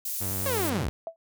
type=high-pass noise; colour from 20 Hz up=pink; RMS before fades=-32 dBFS; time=0.05-0.7 s; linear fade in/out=5 ms; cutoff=11000 Hz; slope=12 dB/octave
type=tone with vibrato; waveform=sawtooth; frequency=95.9 Hz; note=G2; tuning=37 cents flat; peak=-28 dBFS; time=0.2-0.85 s; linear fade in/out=20 ms; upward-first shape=square; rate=9.2 Hz; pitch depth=55 cents each way
type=linear sweep; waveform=sawtooth; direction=down; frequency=567 to 41.2 Hz; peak=-23 dBFS; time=0.46-0.89 s; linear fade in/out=0 ms
type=tone with exponential decay; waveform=sine; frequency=659.3 Hz; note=E5; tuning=in tune; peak=-27 dBFS; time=1.07-1.16 s; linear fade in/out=1 ms; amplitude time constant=19 ms
effects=none